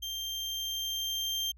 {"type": "tone with level ramp", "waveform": "35% pulse", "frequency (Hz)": 3168, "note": "G7", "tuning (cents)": 18, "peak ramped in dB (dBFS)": [-33, -28], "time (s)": [0.02, 1.52], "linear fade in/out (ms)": 10, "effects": ["added 60 Hz sine -52 dBFS peak until 1.57 s"]}